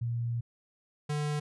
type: tone pair in turn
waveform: sine / square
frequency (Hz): 117.9 / 148.54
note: A#2 / D3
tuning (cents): +20 / +20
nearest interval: major third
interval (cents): 400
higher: second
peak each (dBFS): -29 / -30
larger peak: first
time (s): 0.01-0.41 / 1.09-1.4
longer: first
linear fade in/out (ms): 10
effects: resampled to 24000 Hz